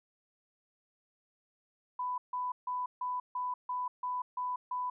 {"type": "tone bursts", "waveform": "sine", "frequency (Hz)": 996, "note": "B5", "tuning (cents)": 14, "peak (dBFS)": -32, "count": 9, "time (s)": [1.99, 4.9], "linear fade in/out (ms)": 5, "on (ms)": 190, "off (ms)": 150, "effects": []}